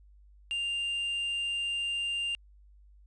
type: tone with quantisation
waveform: triangle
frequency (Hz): 2794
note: F7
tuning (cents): 0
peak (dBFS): -28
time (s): 0.51-2.35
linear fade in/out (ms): 0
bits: 9
effects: added 50 Hz sine -54 dBFS peak until 3.06 s + resampled to 24000 Hz